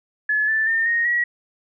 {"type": "tone with pitch steps", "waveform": "sine", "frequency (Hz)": [1712, 1761.1, 1811.7, 1863.7, 1917.2], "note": ["A6", "A6", "A#6", "A#6", "A#6"], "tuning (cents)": [-48, 1, -50, -1, 48], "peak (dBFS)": -17, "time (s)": [0.29, 1.24], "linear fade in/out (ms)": 5, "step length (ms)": 190, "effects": []}